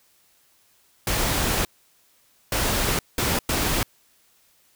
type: noise bursts at uneven times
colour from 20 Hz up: pink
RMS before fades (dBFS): -23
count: 4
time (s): 1.07-1.65 / 2.52-2.99 / 3.18-3.39 / 3.49-3.83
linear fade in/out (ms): 2
effects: white hiss -61 dBFS RMS until 4.75 s